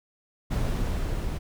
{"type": "noise with level ramp", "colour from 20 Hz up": "brown", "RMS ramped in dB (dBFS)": [-25, -30], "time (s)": [0.5, 1.39], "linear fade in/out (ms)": 20, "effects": []}